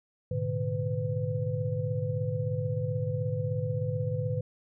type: tone cluster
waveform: sine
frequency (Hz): 106.7 / 122.9 / 149.7 / 503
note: G#2 / B2 / D3 / B4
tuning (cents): +47 / -8 / +33 / +32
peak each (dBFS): -32 / -34 / -33 / -34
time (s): 0.31-4.41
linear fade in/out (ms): 5
effects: none